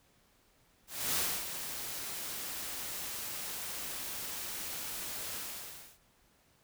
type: noise with ADSR envelope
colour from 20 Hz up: white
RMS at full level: -31 dBFS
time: 0.87-5.99 s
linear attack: 290 ms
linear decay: 280 ms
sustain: -9 dB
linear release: 620 ms
effects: pink hiss -68 dBFS RMS until 6.63 s